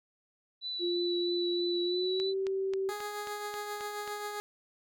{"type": "tone with vibrato", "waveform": "sine", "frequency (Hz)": 3956, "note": "B7", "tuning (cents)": 2, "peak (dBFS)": -34, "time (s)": [0.61, 2.34], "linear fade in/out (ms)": 50, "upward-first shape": "triangle", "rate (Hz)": 3.1, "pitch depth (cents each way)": 17}
{"type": "tone with pitch glide", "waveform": "sine", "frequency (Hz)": [349.6, 385.7], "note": ["F4", "G4"], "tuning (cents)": [2, -28], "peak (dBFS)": -29, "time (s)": [0.79, 2.93], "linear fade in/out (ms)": 50, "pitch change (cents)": 170, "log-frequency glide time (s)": [1.83, 2.28]}
{"type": "click train", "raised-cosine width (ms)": 0.2, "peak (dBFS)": -25, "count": 8, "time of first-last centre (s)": [2.2, 4.077], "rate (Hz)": 3.73}
{"type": "tone with tremolo", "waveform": "15% pulse", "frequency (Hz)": 415.3, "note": "G#4", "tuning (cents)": 0, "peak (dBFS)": -28, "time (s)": [2.89, 4.4], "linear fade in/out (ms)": 0, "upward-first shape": "triangle", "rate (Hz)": 7.5, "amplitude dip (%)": 40}
{"effects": []}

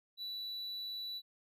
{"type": "tone", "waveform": "triangle", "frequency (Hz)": 3951, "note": "B7", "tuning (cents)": 0, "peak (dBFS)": -38, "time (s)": [0.17, 1.22], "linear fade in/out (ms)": 50, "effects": []}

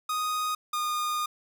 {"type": "tone pair in turn", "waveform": "45% pulse", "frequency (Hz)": [1244.5, 1221.7], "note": ["D#6", "D#6"], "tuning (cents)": [0, -32], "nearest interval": "unison", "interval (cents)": 32, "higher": "first", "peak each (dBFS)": -27, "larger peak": "neither", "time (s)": [[0.09, 0.55], [0.73, 1.26]], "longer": "second", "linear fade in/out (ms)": 5, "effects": []}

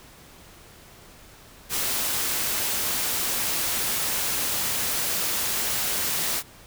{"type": "noise", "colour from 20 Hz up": "white", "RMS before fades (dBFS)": -26, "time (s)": [1.69, 6.43], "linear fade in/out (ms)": 50, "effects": ["pink hiss -49 dBFS RMS until 6.66 s"]}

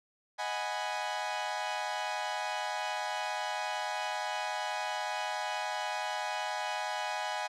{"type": "chord", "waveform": "sawtooth", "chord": "G# minor seventh", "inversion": "second", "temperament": "equal", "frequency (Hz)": [622.3, 740, 830.6, 987.8], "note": ["D#5", "F#5", "G#5", "B5"], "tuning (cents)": [0, 0, 0, 0], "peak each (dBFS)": [-37, -35, -32, -36], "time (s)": [0.38, 7.48], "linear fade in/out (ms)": 20, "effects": ["low-pass 6000 Hz 12 dB/octave"]}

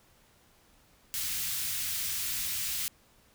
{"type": "band-stop noise", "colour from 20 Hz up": "white", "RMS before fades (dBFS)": -33, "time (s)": [1.14, 2.88], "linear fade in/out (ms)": 0, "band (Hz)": [140, 2000], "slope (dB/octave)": 12, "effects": ["pink hiss -63 dBFS RMS until 3.34 s"]}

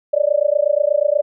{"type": "tone with amplitude modulation", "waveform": "sine", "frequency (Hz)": 587.3, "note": "D5", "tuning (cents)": 0, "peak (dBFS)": -9, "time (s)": [0.13, 1.22], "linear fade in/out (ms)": 10, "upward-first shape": "sine", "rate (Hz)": 28.3, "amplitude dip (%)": 100, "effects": []}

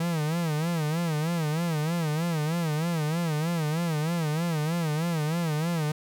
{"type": "tone with vibrato", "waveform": "45% pulse", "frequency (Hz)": 160.8, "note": "E3", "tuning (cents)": -43, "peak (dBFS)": -25, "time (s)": [0, 5.92], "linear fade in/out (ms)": 5, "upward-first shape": "sine", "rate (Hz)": 3.2, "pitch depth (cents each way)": 130, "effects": []}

